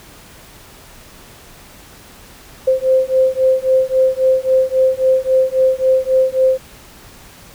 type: beating tone pair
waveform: sine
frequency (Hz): 520 / 523.7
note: C5 / C5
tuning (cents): -11 / +1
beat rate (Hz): 3.7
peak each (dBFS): -14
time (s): 2.67-6.58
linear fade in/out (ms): 10
effects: pink hiss -41 dBFS RMS until 7.54 s